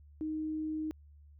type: tone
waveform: sine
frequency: 311.1 Hz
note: D#4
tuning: in tune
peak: -33 dBFS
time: 0.21-0.91 s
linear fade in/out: 0 ms
effects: added 73 Hz sine -54 dBFS peak until 1.39 s